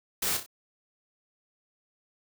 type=noise with echo; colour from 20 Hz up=white; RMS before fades=-29 dBFS; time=0.22-0.37 s; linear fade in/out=5 ms; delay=31 ms; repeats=3; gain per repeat=-7 dB; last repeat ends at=0.463 s; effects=none